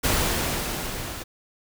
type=noise with level ramp; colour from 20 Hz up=pink; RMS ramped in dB=-21 to -35 dBFS; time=0.03-1.24 s; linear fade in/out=20 ms; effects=none